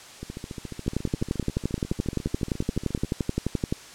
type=two click trains; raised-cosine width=3 ms; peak=-21 / -11 dBFS; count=41 / 34; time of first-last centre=0.23-3.047 / 0.88-3.725 s; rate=14.2 / 11.6 Hz; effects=white hiss -45 dBFS RMS until 3.94 s + low-pass 8000 Hz 12 dB/octave